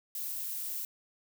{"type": "noise", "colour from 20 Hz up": "violet", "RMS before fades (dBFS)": -37, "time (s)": [0.15, 0.85], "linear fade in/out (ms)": 2, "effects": []}